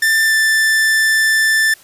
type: tone with pitch glide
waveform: 45% pulse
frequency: 1781 to 1766.7 Hz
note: A6 to A6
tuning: +21 to +7 cents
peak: -11 dBFS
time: 0.02-1.74 s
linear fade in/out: 5 ms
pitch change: -14 cents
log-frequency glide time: 0.25-0.33 s
effects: white hiss -45 dBFS RMS until 1.83 s + resampled to 32000 Hz

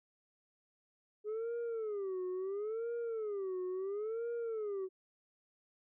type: tone with vibrato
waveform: sine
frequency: 415.3 Hz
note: G#4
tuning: in tune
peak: -33 dBFS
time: 1.24-4.89 s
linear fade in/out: 50 ms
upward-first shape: sine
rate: 0.73 Hz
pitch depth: 220 cents each way
effects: tanh soft clip ceiling -35 dBFS

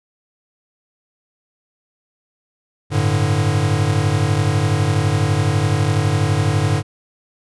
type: chord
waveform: square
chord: G suspended second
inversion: none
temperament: equal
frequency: 98 / 110 / 146.83 Hz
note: G2 / A2 / D3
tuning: 0 / 0 / 0 cents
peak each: -20 dBFS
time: 2.9-6.83 s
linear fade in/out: 50 ms
effects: resampled to 24000 Hz

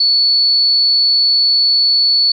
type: tone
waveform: sine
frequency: 4435 Hz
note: C#8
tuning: in tune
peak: -9 dBFS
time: 0-2.32 s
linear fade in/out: 5 ms
effects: none

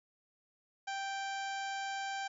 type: harmonic tone with a mistuned harmonic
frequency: 784 Hz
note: G5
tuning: in tune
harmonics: 1 / 2 / 3 / 4 / 5 / 6 / 7 / 8 / 9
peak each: -38 / -42 / -48 / -49 / -54 / -54 / -54 / -57 / -54 dBFS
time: 0.87-2.28 s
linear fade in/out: 10 ms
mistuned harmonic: 7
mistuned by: +15 cents
effects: none

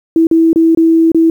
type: tone with dropouts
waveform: sine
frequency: 327.1 Hz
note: E4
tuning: 13 cents flat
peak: -5 dBFS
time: 0.16-1.3 s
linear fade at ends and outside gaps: 2 ms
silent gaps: 0.27-0.312 / 0.531-0.559 / 0.749-0.773 / 1.118-1.146 s
effects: 7-bit

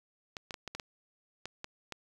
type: clicks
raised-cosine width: 0.2 ms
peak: -22 dBFS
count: 9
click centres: 0.368 / 0.508 / 0.542 / 0.677 / 0.75 / 0.798 / 1.456 / 1.644 / 1.923 s
effects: 8-bit

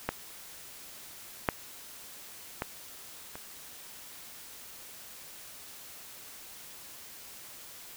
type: clicks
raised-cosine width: 0.5 ms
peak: -13 / -9 / -16 / -26 dBFS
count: 4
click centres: 0.09 / 1.488 / 2.621 / 3.355 s
effects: white hiss -48 dBFS RMS until 7.96 s

